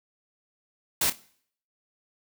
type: noise with echo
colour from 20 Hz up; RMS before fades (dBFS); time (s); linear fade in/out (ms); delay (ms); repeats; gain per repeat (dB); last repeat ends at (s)
white; -24; 1.01-1.1; 5; 27; 2; -13; 1.154
effects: noise-tail reverb RT60 0.6 s tail -21 dB re dry